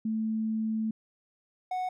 sine / triangle tone pair in turn, 220 / 737.6 Hz, A3 / F#5, 0 / -6 cents, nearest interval octave + major sixth, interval 2094 cents, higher second, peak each -27 dBFS, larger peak neither, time 0.05-0.91 / 1.71-1.89 s, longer first, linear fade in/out 5 ms, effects none

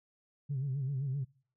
sine tone with vibrato, 136 Hz, C#3, 33 cents flat, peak -30 dBFS, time 0.49-1.25 s, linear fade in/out 20 ms, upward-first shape sine, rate 7.7 Hz, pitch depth 100 cents each way, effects noise-tail reverb RT60 0.5 s tail -24 dB re dry + tanh soft clip ceiling -28 dBFS

